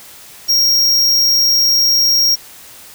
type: tone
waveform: square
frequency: 5590 Hz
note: F8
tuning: 1 cent sharp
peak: -10 dBFS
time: 0.48-2.36 s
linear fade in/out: 20 ms
effects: white hiss -38 dBFS RMS until 2.94 s